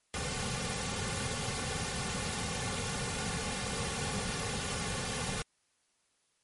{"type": "noise with comb filter", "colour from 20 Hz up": "pink", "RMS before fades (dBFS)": -35, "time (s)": [0.14, 5.42], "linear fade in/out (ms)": 0, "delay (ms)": 3.1, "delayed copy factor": -1, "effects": ["white hiss -74 dBFS RMS until 6.43 s", "MP3 48 kbps"]}